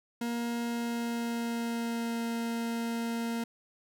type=tone with pitch glide; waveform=40% pulse; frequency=235.5 to 231.7 Hz; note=A#3 to A#3; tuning=+18 to -10 cents; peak=-30 dBFS; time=0.21-3.44 s; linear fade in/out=5 ms; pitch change=-28 cents; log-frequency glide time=0.64-2.22 s; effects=none